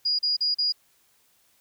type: tone bursts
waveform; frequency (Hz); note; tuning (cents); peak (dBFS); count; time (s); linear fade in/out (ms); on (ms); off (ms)
sine; 4877; D#8; -35; -21; 4; 0.05-0.724; 10; 140; 38
effects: white hiss -64 dBFS RMS until 1.6 s